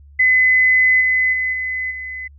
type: tone with level steps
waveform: sine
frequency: 2025 Hz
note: B6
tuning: 43 cents sharp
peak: -10 / -13 / -17 / -20 / -26 dBFS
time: 0.19-2.28 s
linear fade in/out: 10 ms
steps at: 1 / 1.32 / 1.52 / 1.9 s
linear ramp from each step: 20 ms
effects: added 71 Hz sine -41 dBFS peak until 2.38 s